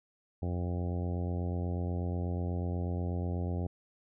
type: harmonic tone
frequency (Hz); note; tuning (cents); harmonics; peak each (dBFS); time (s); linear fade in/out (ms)
88.2; F2; +18; 1 / 2 / 3 / 4 / 5 / 6 / 7 / 8 / 9; -32 / -38 / -42 / -44 / -46 / -48 / -49 / -50 / -51; 0.42-3.67; 5
effects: none